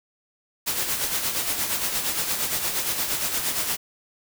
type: noise with tremolo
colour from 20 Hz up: white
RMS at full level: -24 dBFS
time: 0.66-3.77 s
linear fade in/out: 20 ms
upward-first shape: sine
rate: 8.6 Hz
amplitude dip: 50%
effects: none